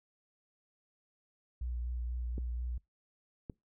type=tone with vibrato; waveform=sine; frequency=60.4 Hz; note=B1; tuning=38 cents flat; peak=-34 dBFS; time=1.61-2.78 s; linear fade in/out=5 ms; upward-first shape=sine; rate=4.1 Hz; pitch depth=24 cents each way
type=clicks; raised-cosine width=3 ms; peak=-28 dBFS; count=2; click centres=2.381 / 3.498 s
effects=noise-tail reverb RT60 0.2 s tail -25 dB re dry